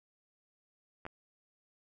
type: clicks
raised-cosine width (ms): 0.5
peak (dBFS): -28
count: 2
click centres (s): 1.053 / 1.065
effects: none